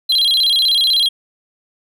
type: tone with vibrato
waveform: triangle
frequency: 3642 Hz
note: A#7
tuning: 41 cents flat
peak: -10 dBFS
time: 0.09-1.09 s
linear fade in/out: 10 ms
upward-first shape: square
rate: 16 Hz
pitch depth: 190 cents each way
effects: none